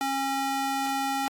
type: tone with high-pass filter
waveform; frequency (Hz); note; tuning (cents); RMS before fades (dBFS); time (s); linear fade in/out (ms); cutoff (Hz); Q
square; 272; C#4; -33; -28; 0.01-1.28; 0; 550; 2.4
effects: AAC 64 kbps